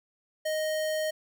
square tone, 622.3 Hz, D#5, in tune, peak -28 dBFS, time 0.45-1.11 s, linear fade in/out 10 ms, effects none

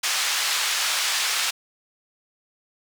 white band-pass noise, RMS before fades -24 dBFS, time 0.03-1.51 s, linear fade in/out 10 ms, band 1100 to 5800 Hz, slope 12 dB/octave, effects none

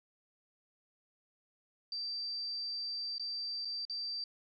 sine tone with dropouts, 4674 Hz, D8, 9 cents flat, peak -36 dBFS, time 1.92-4.24 s, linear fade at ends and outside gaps 2 ms, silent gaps 3.182-3.196 / 3.649-3.653 / 3.852-3.897 s, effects none

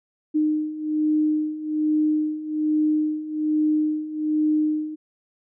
sine beating tone pair, 305.5 / 306.7 Hz, D#4 / D#4, -32 / -25 cents, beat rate 1.2 Hz, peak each -25 / -21 dBFS, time 0.34-4.96 s, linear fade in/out 20 ms, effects none

